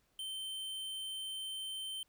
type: tone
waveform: square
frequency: 3103 Hz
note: G7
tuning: 18 cents flat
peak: -40 dBFS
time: 0.19-2.03 s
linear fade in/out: 2 ms
effects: pink hiss -75 dBFS RMS until 2.08 s